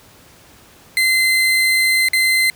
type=tone with dropouts; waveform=35% pulse; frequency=2065 Hz; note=C7; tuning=23 cents flat; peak=-11 dBFS; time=0.97-2.5 s; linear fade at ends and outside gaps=1 ms; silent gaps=2.086-2.133 s; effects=pink hiss -46 dBFS RMS until 2.55 s + high-pass 60 Hz 12 dB/octave